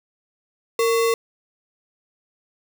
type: tone with sample-and-hold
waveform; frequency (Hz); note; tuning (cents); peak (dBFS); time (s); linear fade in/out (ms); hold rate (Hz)
sine; 459.7; A#4; -24; -16; 0.79-1.14; 2; 1575
effects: none